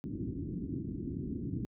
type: low-pass noise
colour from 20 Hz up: white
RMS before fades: -37 dBFS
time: 0.04-1.65 s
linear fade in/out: 0 ms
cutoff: 330 Hz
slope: 48 dB/octave
effects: high-pass 60 Hz 12 dB/octave